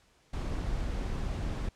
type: noise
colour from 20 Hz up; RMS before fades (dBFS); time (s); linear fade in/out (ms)
brown; -33; 0.33-1.69; 5
effects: pink hiss -65 dBFS RMS until 1.75 s + low-pass 8000 Hz 12 dB/octave